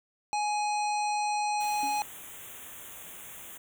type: harmonic tone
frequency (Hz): 836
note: G#5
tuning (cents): +11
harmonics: 1 / 3 / 5 / 7 / 9 / 10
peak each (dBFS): -27 / -37 / -41 / -44 / -46 / -47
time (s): 0.33-2.02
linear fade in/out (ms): 0
type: band-stop noise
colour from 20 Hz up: white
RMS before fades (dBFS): -45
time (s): 1.6-3.58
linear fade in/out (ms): 10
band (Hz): 3600 to 6300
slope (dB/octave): 96
type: tone with exponential decay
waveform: sine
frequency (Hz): 280.2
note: C#4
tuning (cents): +19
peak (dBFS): -36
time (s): 1.83-2.12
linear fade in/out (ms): 1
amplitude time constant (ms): 62
effects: none